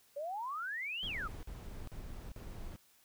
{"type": "exponential two-way sweep", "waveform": "sine", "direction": "up then down", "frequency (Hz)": [552, 3342, 1189], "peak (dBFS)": -37, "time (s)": [0.16, 1.28], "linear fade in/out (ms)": 10, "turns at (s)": 1.06}
{"type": "noise bursts", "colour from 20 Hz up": "brown", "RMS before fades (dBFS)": -45, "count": 4, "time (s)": [1.03, 2.762], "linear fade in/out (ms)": 0, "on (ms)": 400, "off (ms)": 44}
{"effects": ["white hiss -67 dBFS RMS until 3.04 s"]}